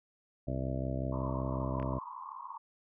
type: harmonic tone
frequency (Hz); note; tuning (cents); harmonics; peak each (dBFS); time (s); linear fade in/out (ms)
65.41; C2; 0; 1 / 2 / 3 / 4 / 5 / 6 / 7 / 8 / 9 / 10; -38 / -36 / -43 / -40 / -44 / -50 / -50 / -49 / -42 / -44; 0.47-1.99; 10
type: band-pass noise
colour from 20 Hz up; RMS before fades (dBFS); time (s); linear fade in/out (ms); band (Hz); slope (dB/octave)
pink; -44; 1.12-2.58; 10; 930 to 1100; 96
type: clicks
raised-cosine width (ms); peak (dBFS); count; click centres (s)
0.5; -29; 2; 1.799 / 1.827
effects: none